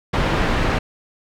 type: low-pass noise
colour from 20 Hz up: pink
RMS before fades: -19 dBFS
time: 0.13-0.79 s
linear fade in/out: 10 ms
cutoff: 2500 Hz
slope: 12 dB/octave
effects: none